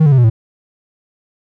triangle tone with pitch steps, 157.7 / 144.61 / 132.61 / 121.6 / 111.51 Hz, D#3 / D3 / C3 / B2 / A2, +24 / -26 / +24 / -26 / +24 cents, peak -4 dBFS, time 0-0.3 s, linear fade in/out 10 ms, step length 60 ms, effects none

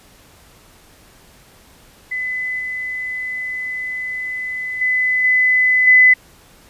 sine tone with level steps, 2011 Hz, B6, 31 cents sharp, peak -20 / -22 / -14 / -11 / -6 dBFS, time 2.11-6.14 s, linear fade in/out 10 ms, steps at 2.59 / 4.81 / 5.24 / 5.87 s, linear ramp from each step 5 ms, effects pink hiss -48 dBFS RMS until 6.69 s + resampled to 32000 Hz

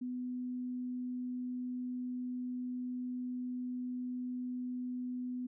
sine tone, 249.6 Hz, B3, 19 cents sharp, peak -36 dBFS, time 0.01-5.47 s, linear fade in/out 10 ms, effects none

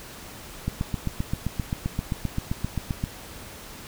click train, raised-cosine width 5 ms, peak -13 dBFS, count 19, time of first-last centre 0.68-3.039 s, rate 7.63 Hz, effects pink hiss -42 dBFS RMS until 3.87 s

